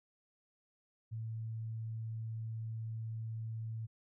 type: tone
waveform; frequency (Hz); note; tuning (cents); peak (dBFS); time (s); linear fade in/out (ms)
sine; 112; A2; +31; -38; 1.11-3.87; 20
effects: none